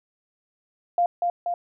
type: tone with echo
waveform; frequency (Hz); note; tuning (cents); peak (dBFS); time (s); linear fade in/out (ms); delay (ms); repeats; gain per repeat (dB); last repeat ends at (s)
sine; 698.5; F5; 0; -17; 0.98-1.06; 2; 240; 2; -3; 1.54
effects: none